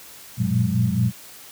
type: tone cluster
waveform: sine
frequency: 95.5 / 116.6 / 121.1 / 180.2 / 205 Hz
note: G2 / A#2 / B2 / F#3 / G#3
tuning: -45 / +1 / -34 / -45 / -22 cents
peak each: -28 / -23 / -22 / -24 / -25 dBFS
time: 0.37-1.12 s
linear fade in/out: 50 ms
effects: white hiss -43 dBFS RMS until 1.51 s + high-pass 60 Hz 12 dB/octave